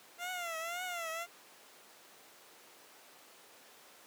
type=tone with vibrato; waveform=15% pulse; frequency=688 Hz; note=F5; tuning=26 cents flat; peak=-31 dBFS; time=0.18-1.27 s; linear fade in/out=50 ms; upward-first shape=triangle; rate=1.9 Hz; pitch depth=130 cents each way; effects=pink hiss -57 dBFS RMS until 4.06 s + high-pass 400 Hz 12 dB/octave